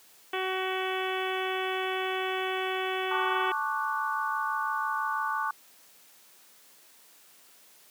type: harmonic tone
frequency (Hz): 375.9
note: F#4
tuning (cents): +27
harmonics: 1 / 2 / 3 / 4 / 5 / 6 / 7 / 8 / 9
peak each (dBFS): -32 / -35 / -37 / -38 / -39 / -40 / -40 / -41 / -42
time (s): 0.33-3.52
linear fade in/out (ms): 5
type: chord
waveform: sine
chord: D major seventh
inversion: second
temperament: equal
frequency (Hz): 880 / 1108.7 / 1174.7 / 1480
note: A5 / C#6 / D6 / F#6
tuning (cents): 0 / 0 / 0 / 0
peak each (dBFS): -33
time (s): 3.11-5.51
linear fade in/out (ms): 5
effects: white hiss -57 dBFS RMS until 7.9 s + high-pass 200 Hz 12 dB/octave

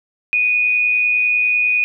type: tone with amplitude modulation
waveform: sine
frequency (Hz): 2474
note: D#7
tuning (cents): -10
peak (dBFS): -11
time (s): 0.33-1.84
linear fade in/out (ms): 0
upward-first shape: sine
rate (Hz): 110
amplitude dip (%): 45
effects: none

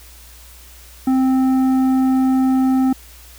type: tone with tanh clipping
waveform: sine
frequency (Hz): 261.6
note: C4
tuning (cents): 0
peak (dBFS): -14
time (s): 1.07-2.93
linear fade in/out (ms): 5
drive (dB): 9
effects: added 60 Hz sine -42 dBFS peak until 3.38 s + white hiss -44 dBFS RMS until 3.38 s

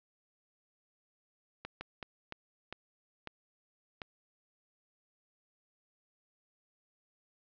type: slowing click train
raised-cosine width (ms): 0.3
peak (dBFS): -24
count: 7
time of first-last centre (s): 1.65-4.018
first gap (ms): 160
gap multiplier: 1.36
effects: low-pass 5000 Hz 12 dB/octave

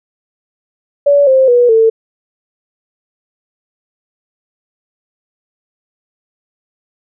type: tone with pitch steps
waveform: sine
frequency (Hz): 571 / 526.6 / 485.7 / 448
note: D5 / C5 / B4 / A4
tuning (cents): -49 / +11 / -29 / +31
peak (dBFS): -5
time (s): 1.06-1.9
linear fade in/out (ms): 10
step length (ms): 210
effects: none

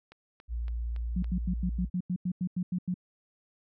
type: click train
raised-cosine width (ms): 0.3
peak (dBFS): -34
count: 5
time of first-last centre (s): 0.12-1.244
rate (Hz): 3.56
type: tone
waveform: sine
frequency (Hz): 58.2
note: A#1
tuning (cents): -2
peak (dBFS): -30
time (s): 0.48-1.9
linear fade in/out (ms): 50
type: tone bursts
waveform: sine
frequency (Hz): 180.5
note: F#3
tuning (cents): -43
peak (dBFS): -27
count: 12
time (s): 1.16-2.942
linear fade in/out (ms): 5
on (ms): 66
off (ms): 90
effects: none

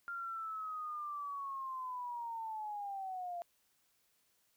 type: linear sweep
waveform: sine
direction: down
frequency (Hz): 1398 to 686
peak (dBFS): -39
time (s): 0.08-3.42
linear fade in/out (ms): 0
effects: white hiss -75 dBFS RMS until 4.56 s

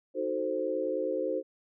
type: chord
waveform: sine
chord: D# diminished seventh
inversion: none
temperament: equal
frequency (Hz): 311.1 / 370 / 440 / 523.3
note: D#4 / F#4 / A4 / C5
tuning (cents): 0 / 0 / 0 / 0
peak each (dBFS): -36 / -35 / -35 / -31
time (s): 0.14-1.43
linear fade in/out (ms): 50
effects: none

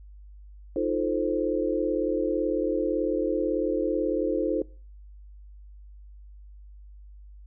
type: chord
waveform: sine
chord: F dominant seventh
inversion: third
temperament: equal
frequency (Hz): 311.1 / 349.2 / 440 / 523.3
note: Eb4 / F4 / A4 / C5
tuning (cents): 0 / 0 / 0 / 0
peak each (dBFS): -29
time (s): 0.76-4.62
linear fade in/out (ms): 2
effects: noise-tail reverb RT60 0.4 s tail -22 dB re dry + added 50 Hz sine -44 dBFS peak until 7.46 s

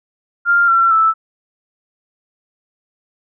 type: tone with pitch steps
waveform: sine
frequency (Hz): 1396.9 / 1356.3 / 1317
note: F6 / E6 / E6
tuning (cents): 0 / +49 / -2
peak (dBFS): -9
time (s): 0.45-1.14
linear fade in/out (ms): 50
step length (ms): 230
effects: none

